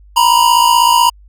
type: tone pair together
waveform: square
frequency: 943.9 / 1000 Hz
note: A#5 / B5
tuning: +21 / +21 cents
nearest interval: minor second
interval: 100 cents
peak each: -10 / -12 dBFS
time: 0.16-1.1 s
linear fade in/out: 10 ms
effects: added 50 Hz sine -39 dBFS peak until 1.28 s